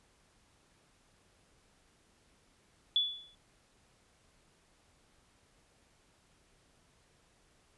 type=tone with exponential decay; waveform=sine; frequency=3435 Hz; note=A7; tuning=42 cents flat; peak=-23 dBFS; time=2.96-3.35 s; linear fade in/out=1 ms; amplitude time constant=84 ms; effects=pink hiss -68 dBFS RMS until 7.77 s + resampled to 24000 Hz